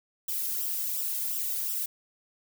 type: noise with flanger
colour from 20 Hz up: violet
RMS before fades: -31 dBFS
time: 0.28-1.86 s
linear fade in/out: 5 ms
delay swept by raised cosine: 0.45 to 1.75 ms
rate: 2.8 Hz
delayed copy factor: -0.75
effects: none